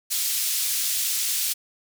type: band-pass noise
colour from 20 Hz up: white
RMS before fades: -25 dBFS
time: 0.1-1.54 s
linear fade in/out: 20 ms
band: 3200 to 16000 Hz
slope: 12 dB/octave
effects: none